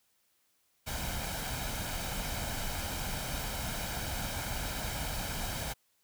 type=noise with comb filter; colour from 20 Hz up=pink; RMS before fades=-36 dBFS; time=0.86-5.74 s; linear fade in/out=20 ms; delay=1.3 ms; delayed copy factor=+0.55; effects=white hiss -73 dBFS RMS until 6.03 s